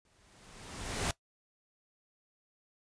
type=noise with exponential growth; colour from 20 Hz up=pink; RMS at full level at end=-31 dBFS; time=0.05-1.11 s; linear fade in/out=1 ms; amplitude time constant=230 ms; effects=noise-tail reverb RT60 0.1 s tail -19 dB re dry + resampled to 22050 Hz